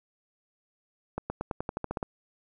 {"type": "accelerating click train", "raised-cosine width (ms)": 1, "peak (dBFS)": -17, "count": 11, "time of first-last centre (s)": [1.18, 2.028], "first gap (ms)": 120, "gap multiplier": 0.92, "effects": []}